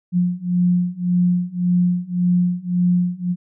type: beating tone pair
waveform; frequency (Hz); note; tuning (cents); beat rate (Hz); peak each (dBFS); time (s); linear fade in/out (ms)
sine; 177 / 178.8; F3 / F3; +23 / +41; 1.8; -19 / -18; 0.12-3.36; 50
effects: none